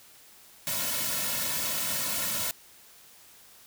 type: noise with comb filter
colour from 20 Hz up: white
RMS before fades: -30 dBFS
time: 0.67-2.51 s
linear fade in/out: 0 ms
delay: 2.5 ms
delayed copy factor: -0.85
effects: white hiss -54 dBFS RMS until 3.66 s